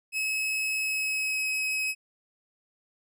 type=tone with pitch glide; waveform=40% pulse; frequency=2573 to 2551 Hz; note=E7 to D#7; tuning=-43 to +43 cents; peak=-26 dBFS; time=0.12-1.95 s; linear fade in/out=50 ms; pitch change=-14 cents; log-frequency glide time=0.79-1.42 s; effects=none